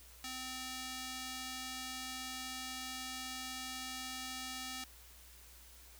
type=tone with band-pass filter; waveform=square; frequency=258.1 Hz; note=C4; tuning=23 cents flat; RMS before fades=-44 dBFS; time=0.24-4.84 s; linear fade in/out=2 ms; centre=5600 Hz; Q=0.65; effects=added 60 Hz sine -59 dBFS peak until 5.99 s + white hiss -59 dBFS RMS until 5.99 s